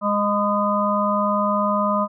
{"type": "harmonic tone with a mistuned harmonic", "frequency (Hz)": 205.9, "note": "G#3", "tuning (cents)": -15, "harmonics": [1, 3, 5, 6], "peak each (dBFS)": [-23, -23, -23, -23], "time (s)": [0.01, 2.08], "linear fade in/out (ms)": 50, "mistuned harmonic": 5, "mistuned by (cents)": -23, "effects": []}